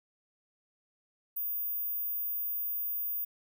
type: tone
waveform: sine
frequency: 14910 Hz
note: A#9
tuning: 1 cent flat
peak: -31 dBFS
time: 1.36-3.25 s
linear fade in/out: 10 ms
effects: none